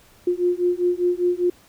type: beating tone pair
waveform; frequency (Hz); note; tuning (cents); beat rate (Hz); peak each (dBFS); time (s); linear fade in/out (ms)
sine; 352.6 / 357.6; F4 / F4; +17 / +41; 5; -21; 0.27-1.5; 5
effects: pink hiss -53 dBFS RMS until 1.68 s